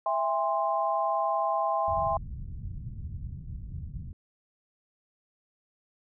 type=chord; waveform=sine; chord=E augmented; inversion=none; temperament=equal with one note detuned; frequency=659.3 / 809.8 / 1046.5 Hz; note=E5 / G#5 / B#5; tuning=0 / -44 / 0 cents; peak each=-29 dBFS; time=0.06-2.17 s; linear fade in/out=2 ms
type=low-pass noise; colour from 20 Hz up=white; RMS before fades=-38 dBFS; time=1.88-4.13 s; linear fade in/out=2 ms; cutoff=130 Hz; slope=24 dB/octave
effects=none